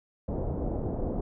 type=low-pass noise; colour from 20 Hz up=pink; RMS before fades=-31 dBFS; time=0.28-1.21 s; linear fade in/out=5 ms; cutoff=670 Hz; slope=24 dB/octave; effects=none